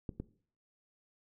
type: clicks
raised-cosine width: 3 ms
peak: -25 dBFS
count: 2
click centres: 0.092 / 0.2 s
effects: noise-tail reverb RT60 0.5 s tail -18 dB re dry